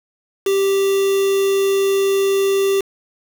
triangle tone with quantisation, 392 Hz, G4, in tune, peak -12 dBFS, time 0.46-2.81 s, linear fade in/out 5 ms, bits 4, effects none

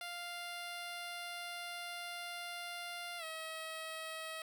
10% pulse tone with pitch glide, 698.5 to 640.5 Hz, F5 to E5, 0 to -50 cents, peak -34 dBFS, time 0.01-4.42 s, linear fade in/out 2 ms, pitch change -150 cents, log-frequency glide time 3.18-3.24 s, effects none

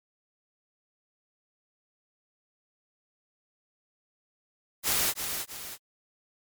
white noise with echo, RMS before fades -26 dBFS, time 4.83-5.14 s, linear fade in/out 50 ms, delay 320 ms, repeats 2, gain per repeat -7 dB, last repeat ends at 5.78 s, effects MP3 96 kbps

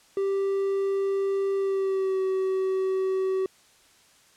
triangle tone with pitch glide, 392 to 379.5 Hz, G4 to F#4, 0 to +44 cents, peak -21 dBFS, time 0.17-3.46 s, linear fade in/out 2 ms, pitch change -56 cents, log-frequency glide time 1.56-2.21 s, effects white hiss -58 dBFS RMS until 4.36 s + low-pass 9000 Hz 12 dB/octave

